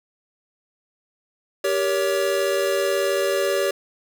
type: chord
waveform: square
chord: G diminished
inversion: none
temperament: just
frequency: 392 / 470.4 / 564.5 Hz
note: G4 / Bb4 / Db5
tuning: 0 / +16 / +31 cents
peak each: -24 / -29 / -23 dBFS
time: 1.64-3.71 s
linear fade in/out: 5 ms
effects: 8-bit